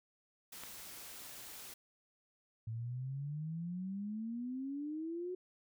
white noise, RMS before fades -50 dBFS, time 0.52-1.74 s, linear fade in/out 5 ms
click, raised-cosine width 0.3 ms, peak -30 dBFS, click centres 0.636 s
sine exponential sweep, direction up, 110 to 370 Hz, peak -38 dBFS, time 2.67-5.35 s, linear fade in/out 5 ms
effects none

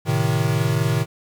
square chord, A diminished, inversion none, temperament equal with one note detuned, 111.21 / 130.81 / 155.56 Hz, A2 / C3 / Eb3, +19 / 0 / 0 cents, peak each -23 dBFS, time 0.05-1.06 s, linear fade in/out 50 ms, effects 9-bit

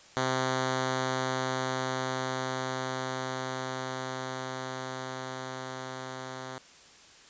5% pulse tone with level ramp, 130 Hz, C3, 11 cents flat, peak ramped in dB -15 to -27 dBFS, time 0.17-6.58 s, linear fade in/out 0 ms, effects white hiss -54 dBFS RMS until 7.29 s + resampled to 16000 Hz

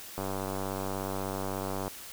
click train, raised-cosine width 1 ms, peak -20 dBFS, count 165, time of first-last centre 0.18-1.879 s, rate 96.5 Hz, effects white hiss -45 dBFS RMS until 2.12 s

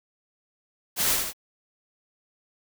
white noise with echo, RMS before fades -24 dBFS, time 0.96-1.18 s, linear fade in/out 50 ms, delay 77 ms, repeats 2, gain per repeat -4 dB, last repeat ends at 1.334 s, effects none

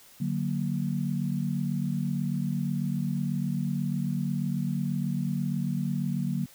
sine chord, D augmented, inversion none, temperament equal, 146.83 / 185 / 233.1 Hz, D3 / F#3 / A#3, 0 / 0 / 0 cents, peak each -30 / -30 / -32 dBFS, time 0.2-6.46 s, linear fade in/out 10 ms, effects white hiss -54 dBFS RMS until 6.54 s

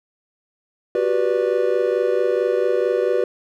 triangle chord, G major seventh, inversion third, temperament just, 367.5 / 392 / 490 / 588 Hz, F#4 / G4 / B4 / D5, -12 / 0 / -14 / +2 cents, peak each -21 / -21 / -18 / -23 dBFS, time 0.95-3.24 s, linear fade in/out 2 ms, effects none

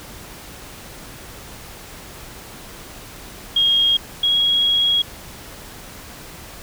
sine tone pair in turn, 3257 / 3308 Hz, G#7 / G#7, -34 / -8 cents, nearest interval unison, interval 26 cents, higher second, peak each -13 / -14 dBFS, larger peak first, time 3.56-3.97 / 4.23-5.02 s, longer second, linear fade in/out 5 ms, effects pink hiss -38 dBFS RMS until 6.62 s

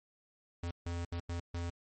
square tone bursts at uneven times, 85.9 Hz, F2, 28 cents flat, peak -36 dBFS, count 5, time 0.63-0.71 / 0.86-1.05 / 1.12-1.2 / 1.29-1.4 / 1.54-1.7 s, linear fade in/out 5 ms, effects MP3 32 kbps

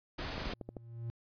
pink noise, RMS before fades -39 dBFS, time 0.18-0.54 s, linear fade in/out 10 ms
click train, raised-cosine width 2 ms, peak -28 dBFS, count 6, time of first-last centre 0.38-0.768 s, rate 12.9 Hz
triangle tone with exponential growth, 116.54 Hz, A#2, in tune, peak -33 dBFS, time 0.41-1.1 s, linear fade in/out 0 ms, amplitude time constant 150 ms
effects resampled to 11025 Hz

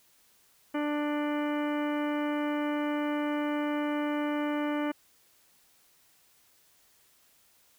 harmonic tone, 295.4 Hz, D4, 10 cents sharp, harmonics 1 / 2 / 3 / 4 / 5 / 6 / 7 / 8 / 10, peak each -29 / -35 / -39 / -41 / -43 / -45 / -46 / -47 / -49 dBFS, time 0.74-4.92 s, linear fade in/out 10 ms, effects white hiss -64 dBFS RMS until 7.78 s

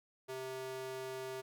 square tone with high-pass filter, 130.81 Hz, C3, in tune, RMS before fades -43 dBFS, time 0.28-1.42 s, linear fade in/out 20 ms, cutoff 400 Hz, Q 1.6, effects none

